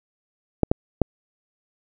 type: clicks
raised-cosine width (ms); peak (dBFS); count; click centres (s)
2; -3; 3; 0.633 / 0.715 / 1.017
effects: none